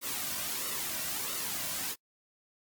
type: noise with flanger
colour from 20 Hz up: white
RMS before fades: -35 dBFS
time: 0.01-1.96 s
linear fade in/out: 50 ms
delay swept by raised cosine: 1.2 to 2.4 ms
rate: 1.5 Hz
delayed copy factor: -0.55
effects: noise-tail reverb RT60 0.1 s tail -25 dB re dry + Opus 48 kbps